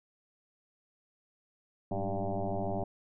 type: tone with frequency modulation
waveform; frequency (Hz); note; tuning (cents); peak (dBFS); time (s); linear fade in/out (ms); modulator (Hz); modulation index
sine; 291.5; D4; -13; -30; 1.91-2.84; 5; 99.3; 4.9
effects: none